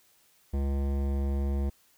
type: tone with hard clipping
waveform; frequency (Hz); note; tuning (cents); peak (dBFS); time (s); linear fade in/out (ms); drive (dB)
sine; 69.3; C#2; 0; -28; 0.53-1.7; 10; 16
effects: white hiss -64 dBFS RMS until 1.97 s